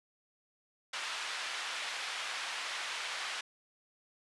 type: band-pass noise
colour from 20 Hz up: white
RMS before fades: -39 dBFS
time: 0.93-3.41 s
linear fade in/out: 5 ms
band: 940 to 3300 Hz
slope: 12 dB/octave
effects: resampled to 24000 Hz